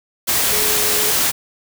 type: tone in noise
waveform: sine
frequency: 423 Hz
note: G#4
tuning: 32 cents sharp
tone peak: -26 dBFS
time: 0.51-1.12 s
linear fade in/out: 20 ms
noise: white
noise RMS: -17 dBFS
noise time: 0.27-1.32 s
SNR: -12 dB
effects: none